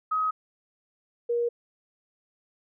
sine tone pair in turn, 1266 / 474.2 Hz, D#6 / A#4, +30 / +30 cents, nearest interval octave + perfect fourth, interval 1700 cents, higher first, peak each -23 dBFS, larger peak neither, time 0.11-0.31 / 1.29-1.49 s, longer neither, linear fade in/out 10 ms, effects none

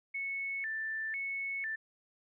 sine tone with vibrato, 1975.5 Hz, B6, in tune, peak -34 dBFS, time 0.14-1.76 s, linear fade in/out 10 ms, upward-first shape square, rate 1 Hz, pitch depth 190 cents each way, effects none

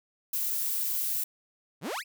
violet noise, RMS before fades -30 dBFS, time 0.33-1.24 s, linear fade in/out 5 ms
sawtooth exponential sweep, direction up, 120.3 to 2794 Hz, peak -28 dBFS, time 1.81-2.04 s, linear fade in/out 50 ms
effects none

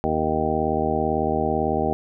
harmonic tone, 78 Hz, D#2, 5 cents sharp, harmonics 1 / 2 / 3 / 4 / 5 / 6 / 8 / 9 / 10, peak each -31 / -31 / -28 / -30 / -27 / -28 / -28 / -32 / -26 dBFS, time 0.04-1.93 s, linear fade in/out 0 ms, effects none

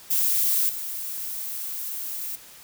violet noise with level steps, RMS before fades -22 / -32 dBFS, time 0.1-2.36 s, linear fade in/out 10 ms, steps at 0.69 s, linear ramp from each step 2 ms, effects white hiss -47 dBFS RMS until 2.63 s

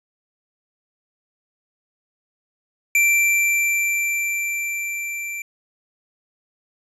square tone with level ramp, 2349 Hz, D7, in tune, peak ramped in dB -14 to -28 dBFS, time 2.95-5.42 s, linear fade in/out 2 ms, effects resampled to 32000 Hz

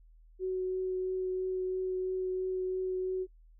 sine tone with vibrato, 371.9 Hz, F#4, 9 cents sharp, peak -30 dBFS, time 0.39-3.27 s, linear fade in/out 50 ms, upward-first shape triangle, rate 3 Hz, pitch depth 10 cents each way, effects noise-tail reverb RT60 0.1 s tail -26 dB re dry + added 40 Hz sine -55 dBFS peak until 3.59 s

